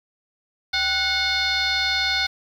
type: tone with frequency modulation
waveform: sine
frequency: 2882 Hz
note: F#7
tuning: 46 cents flat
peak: -19 dBFS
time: 0.73-2.27 s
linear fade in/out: 10 ms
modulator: 702 Hz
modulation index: 2.6
effects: 8-bit